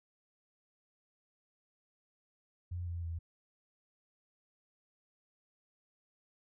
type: tone with pitch steps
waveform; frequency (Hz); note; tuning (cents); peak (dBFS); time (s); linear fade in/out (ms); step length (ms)
sine; 88.1 / 85.69 / 83.35; F2 / F2 / E2; +16 / -32 / +20; -36; 2.71-3.19; 10; 160
effects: none